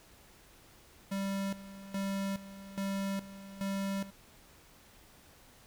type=tone with tremolo; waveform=square; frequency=196 Hz; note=G3; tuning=in tune; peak=-33 dBFS; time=1.11-4.11 s; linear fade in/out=10 ms; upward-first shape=square; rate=1.2 Hz; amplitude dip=80%; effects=pink hiss -59 dBFS RMS until 5.66 s